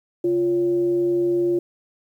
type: tone with frequency modulation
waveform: sine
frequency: 349.2 Hz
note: F4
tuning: in tune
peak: -17 dBFS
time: 0.24-1.59 s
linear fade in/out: 5 ms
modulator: 212 Hz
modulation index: 0.32
effects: high-pass 150 Hz 12 dB/octave + 9-bit